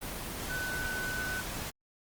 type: tone in noise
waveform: sine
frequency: 1503 Hz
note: F#6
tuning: 27 cents sharp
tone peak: -34 dBFS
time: 0.49-1.42 s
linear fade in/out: 20 ms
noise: pink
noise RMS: -38 dBFS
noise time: 0.01-1.71 s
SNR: +1 dB
effects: Opus 24 kbps